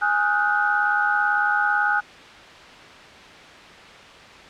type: tone cluster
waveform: sine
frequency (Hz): 828 / 1257 / 1455 / 1533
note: G#5 / D#6 / F#6 / G6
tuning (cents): -5 / +17 / -29 / -39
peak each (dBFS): -23 / -27 / -21 / -25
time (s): 0.01-2.01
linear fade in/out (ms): 20
effects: white hiss -42 dBFS RMS until 4.49 s + low-pass 3000 Hz 12 dB/octave